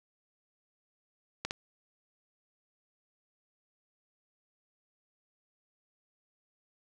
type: clicks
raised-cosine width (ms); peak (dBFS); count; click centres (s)
0.2; -16; 2; 1.45 / 1.509
effects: none